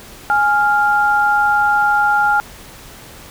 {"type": "tone pair together", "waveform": "sine", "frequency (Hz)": [830.6, 1396.9], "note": ["G#5", "F6"], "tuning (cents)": [0, 0], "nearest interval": "major sixth", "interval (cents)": 900, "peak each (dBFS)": -14, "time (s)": [0.3, 2.4], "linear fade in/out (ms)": 0, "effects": ["pink hiss -38 dBFS RMS until 3.3 s"]}